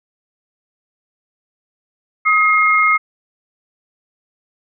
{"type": "tone pair together", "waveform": "sine", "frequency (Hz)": [1263, 2139], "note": ["D#6", "C7"], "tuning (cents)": [26, 38], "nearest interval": "major sixth", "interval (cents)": 912, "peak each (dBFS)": -13, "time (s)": [2.25, 2.98], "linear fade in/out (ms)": 20, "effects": []}